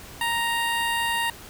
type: tone with notch filter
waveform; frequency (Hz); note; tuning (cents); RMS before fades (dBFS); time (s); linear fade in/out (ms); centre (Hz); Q
15% pulse; 932.3; A#5; 0; -25; 0.21-1.3; 2; 5900; 1.1
effects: pink hiss -43 dBFS RMS until 1.49 s